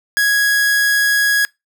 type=tone; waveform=45% pulse; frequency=1661.2 Hz; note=G#6; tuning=in tune; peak=-12 dBFS; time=0.17-1.45 s; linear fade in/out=0 ms; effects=noise-tail reverb RT60 0.2 s tail -24 dB re dry